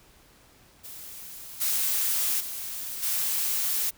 blue noise with level steps, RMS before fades -42 / -26 / -35 / -27 dBFS, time 0.83-3.91 s, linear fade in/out 20 ms, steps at 1.6 / 2.39 / 3.02 s, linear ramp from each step 20 ms, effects pink hiss -57 dBFS RMS until 3.97 s

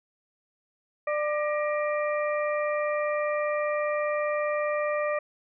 harmonic tone with a mistuned harmonic, 595 Hz, D5, 22 cents sharp, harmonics 1 / 2 / 3 / 4, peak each -26 / -32 / -35 / -38 dBFS, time 1.07-5.19 s, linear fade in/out 5 ms, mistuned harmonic 3, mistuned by +99 cents, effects none

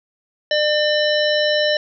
harmonic tone with a mistuned harmonic, 600 Hz, D5, 37 cents sharp, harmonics 1 / 3 / 5 / 7 / 9, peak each -17 / -22 / -24 / -25 / -27 dBFS, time 0.51-1.77 s, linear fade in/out 2 ms, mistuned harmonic 7, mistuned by -88 cents, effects none

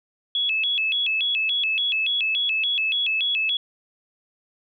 sine tone with vibrato, 2960 Hz, F#7, in tune, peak -20 dBFS, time 0.35-3.57 s, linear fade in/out 2 ms, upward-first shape square, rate 3.5 Hz, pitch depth 220 cents each way, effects none

